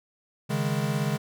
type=chord; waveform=square; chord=C# suspended second; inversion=none; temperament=equal with one note detuned; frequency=138.59 / 155.56 / 206.3 Hz; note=C#3 / D#3 / G#3; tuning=0 / 0 / -11 cents; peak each=-29 / -30 / -31 dBFS; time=0.49-1.18 s; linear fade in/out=20 ms; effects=none